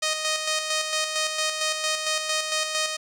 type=tone with tremolo; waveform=5% pulse; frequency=622.3 Hz; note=D#5; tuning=in tune; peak=-11 dBFS; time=0.02-2.97 s; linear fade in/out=10 ms; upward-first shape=square; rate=4.4 Hz; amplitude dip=45%; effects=low-pass 12000 Hz 12 dB/octave